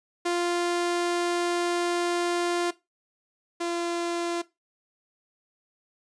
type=tone pair in turn; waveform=sawtooth; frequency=348.4 / 343.2 Hz; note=F4 / F4; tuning=-4 / -30 cents; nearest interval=unison; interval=26 cents; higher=first; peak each=-20 / -23 dBFS; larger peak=first; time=0.25-2.71 / 3.6-4.42 s; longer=first; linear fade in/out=10 ms; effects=noise-tail reverb RT60 0.2 s tail -17 dB re dry + resampled to 22050 Hz